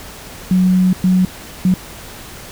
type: tone bursts at uneven times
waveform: sine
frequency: 184.4 Hz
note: F#3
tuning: 6 cents flat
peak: -9 dBFS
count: 3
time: 0.51-0.93 / 1.04-1.25 / 1.65-1.74 s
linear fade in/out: 2 ms
effects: pink hiss -34 dBFS RMS until 2.51 s